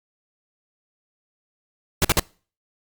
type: noise bursts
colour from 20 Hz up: pink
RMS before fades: -17 dBFS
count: 3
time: 2.02-2.195 s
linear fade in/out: 0 ms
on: 25 ms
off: 50 ms
effects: noise-tail reverb RT60 0.4 s tail -25 dB re dry + Opus 48 kbps